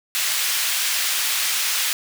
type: high-pass noise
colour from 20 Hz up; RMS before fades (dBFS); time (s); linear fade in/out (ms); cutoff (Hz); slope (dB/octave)
pink; -22; 0.15-1.93; 0; 2100; 12
effects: none